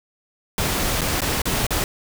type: noise with dropouts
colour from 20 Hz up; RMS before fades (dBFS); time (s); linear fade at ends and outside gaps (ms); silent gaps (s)
pink; -22; 0.58-1.84; 1; 1.009-1.016 / 1.206-1.218 / 1.418-1.455 / 1.667-1.706
effects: none